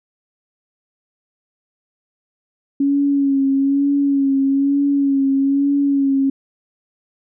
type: tone with vibrato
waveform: sine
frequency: 277.2 Hz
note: C#4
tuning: in tune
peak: -13 dBFS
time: 2.8-6.3 s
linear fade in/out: 5 ms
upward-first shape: sine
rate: 1.1 Hz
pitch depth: 35 cents each way
effects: none